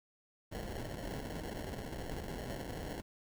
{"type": "noise with sample-and-hold", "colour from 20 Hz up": "pink", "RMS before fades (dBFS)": -42, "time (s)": [0.51, 3.02], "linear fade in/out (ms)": 20, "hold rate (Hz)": 1225, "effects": []}